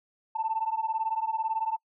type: beating tone pair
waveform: sine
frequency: 880 / 898 Hz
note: A5 / A5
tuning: 0 / +35 cents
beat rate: 18 Hz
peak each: -29 dBFS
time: 0.35-1.77 s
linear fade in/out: 10 ms
effects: noise-tail reverb RT60 0.1 s tail -26 dB re dry + tanh soft clip ceiling -19 dBFS